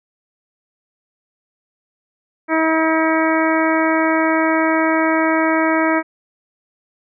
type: harmonic tone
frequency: 320.3 Hz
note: E4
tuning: 50 cents flat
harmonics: 1 / 2 / 3 / 4 / 5 / 6 / 7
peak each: -17 / -20 / -22 / -23 / -24 / -25 / -25 dBFS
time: 2.48-6.03 s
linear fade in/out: 50 ms
effects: none